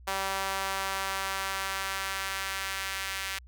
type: tone with high-pass filter sweep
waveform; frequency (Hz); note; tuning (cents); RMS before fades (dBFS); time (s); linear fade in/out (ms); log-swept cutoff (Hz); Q
sawtooth; 193.5; G3; -22; -33; 0.07-3.39; 10; 830 to 1900; 1.2
effects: added 61 Hz sine -48 dBFS peak until 3.47 s